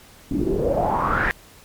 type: noise with low-pass filter sweep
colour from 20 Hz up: pink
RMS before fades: -21 dBFS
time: 0.31-1.31 s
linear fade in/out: 0 ms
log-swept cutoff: 250 to 1900 Hz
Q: 7.2
effects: pink hiss -48 dBFS RMS until 1.64 s + MP3 96 kbps